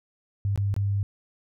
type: tone with dropouts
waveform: sine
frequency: 100 Hz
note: G2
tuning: 35 cents sharp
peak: -22 dBFS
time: 0.45-1.03 s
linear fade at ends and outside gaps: 0 ms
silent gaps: 0.559-0.576 / 0.741-0.764 s
effects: none